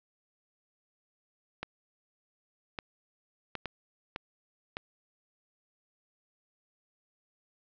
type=clicks; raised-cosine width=0.3 ms; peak=-19 dBFS; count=6; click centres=1.63 / 2.788 / 3.553 / 3.657 / 4.161 / 4.769 s; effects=low-pass 5000 Hz 12 dB/octave